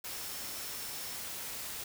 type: tone in noise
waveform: sine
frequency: 5380 Hz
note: E8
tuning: 34 cents sharp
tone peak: -50 dBFS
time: 0.11-1.17 s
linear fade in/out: 5 ms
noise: white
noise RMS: -41 dBFS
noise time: 0.04-1.84 s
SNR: -12 dB
effects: none